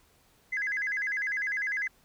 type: tone with vibrato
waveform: sine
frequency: 1838 Hz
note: A#6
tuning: 25 cents flat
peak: -27 dBFS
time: 0.52-1.88 s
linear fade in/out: 10 ms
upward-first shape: square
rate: 10 Hz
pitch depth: 180 cents each way
effects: tanh soft clip ceiling -24 dBFS + pink hiss -64 dBFS RMS until 2.04 s